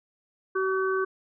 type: harmonic tone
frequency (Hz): 380.6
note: F#4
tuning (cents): +49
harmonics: 1 / 3 / 4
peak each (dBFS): -25 / -30 / -31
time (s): 0.55-1.05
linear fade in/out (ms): 10
effects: none